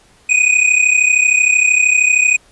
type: tone pair together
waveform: square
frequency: 2471 / 2504 Hz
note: D#7 / D#7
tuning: -13 / +10 cents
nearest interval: unison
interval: 23 cents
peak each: -13 dBFS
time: 0.29-2.37 s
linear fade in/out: 10 ms
effects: pink hiss -50 dBFS RMS until 2.51 s + resampled to 24000 Hz